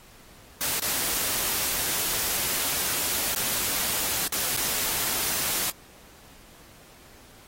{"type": "noise with dropouts", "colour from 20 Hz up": "white", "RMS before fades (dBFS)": -27, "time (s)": [0.61, 5.7], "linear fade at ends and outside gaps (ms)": 0, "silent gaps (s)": [[0.797, 0.821], [3.345, 3.361], [4.274, 4.323], [4.565, 4.573]], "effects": ["pink hiss -52 dBFS RMS until 7.47 s", "AAC 48 kbps"]}